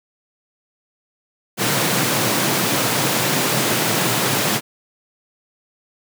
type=high-pass noise; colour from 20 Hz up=pink; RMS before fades=-19 dBFS; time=1.57-4.61 s; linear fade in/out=50 ms; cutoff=110 Hz; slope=96 dB/octave; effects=none